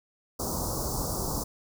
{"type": "band-stop noise", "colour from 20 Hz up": "pink", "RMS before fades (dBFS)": -31, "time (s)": [0.39, 1.44], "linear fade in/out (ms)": 10, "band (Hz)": [1200, 4800], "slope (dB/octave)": 48, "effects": []}